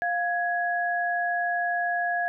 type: tone pair together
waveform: sine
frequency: 701.7 / 1669 Hz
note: F5 / G#6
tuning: +8 / +8 cents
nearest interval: octave + minor third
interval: 1500 cents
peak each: -26 / -27 dBFS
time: 0.02-2.28 s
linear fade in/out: 0 ms
effects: none